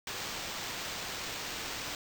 white noise with sample-and-hold, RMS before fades -39 dBFS, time 0.07-1.95 s, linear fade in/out 2 ms, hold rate 11025 Hz, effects none

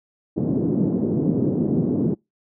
white band-pass noise, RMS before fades -21 dBFS, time 0.36-2.15 s, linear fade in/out 20 ms, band 130 to 340 Hz, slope 24 dB/octave, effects noise-tail reverb RT60 0.2 s tail -26 dB re dry

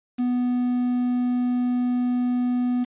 triangle tone with quantisation, 246.9 Hz, B3, in tune, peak -18 dBFS, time 0.18-2.85 s, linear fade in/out 20 ms, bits 7, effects resampled to 8000 Hz

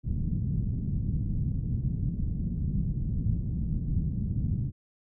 white low-pass noise, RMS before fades -29 dBFS, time 0.03-4.72 s, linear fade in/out 50 ms, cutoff 170 Hz, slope 24 dB/octave, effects none

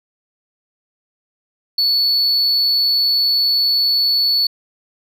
sine tone, 4435 Hz, C#8, in tune, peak -10 dBFS, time 1.78-4.47 s, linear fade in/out 5 ms, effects tanh soft clip ceiling -12 dBFS

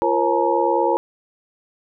sine tone cluster, 345.8 / 469.8 / 539 / 858 / 937 Hz, F4 / A#4 / C#5 / A5 / A#5, -17 / +13 / -49 / -44 / +9 cents, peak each -22 dBFS, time 0.02-0.97 s, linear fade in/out 0 ms, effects none

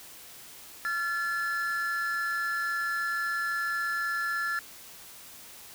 triangle tone pair together, 1370.7 / 1727 Hz, F6 / A6, -33 / -33 cents, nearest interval major third, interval 400 cents, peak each -30 / -28 dBFS, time 0.85-4.59 s, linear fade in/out 0 ms, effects white hiss -48 dBFS RMS until 5.74 s

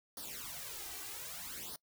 white noise with flanger, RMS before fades -45 dBFS, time 0.17-1.76 s, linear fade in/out 2 ms, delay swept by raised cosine 0.2 to 2.6 ms, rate 0.63 Hz, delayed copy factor +0.85, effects noise-tail reverb RT60 0.1 s tail -22 dB re dry

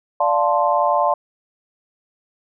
sine chord, D minor seventh, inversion none, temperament equal, 587.3 / 698.5 / 880 / 1046.5 Hz, D5 / F5 / A5 / C6, 0 / 0 / 0 / 0 cents, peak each -20 dBFS, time 0.2-1.14 s, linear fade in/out 5 ms, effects none

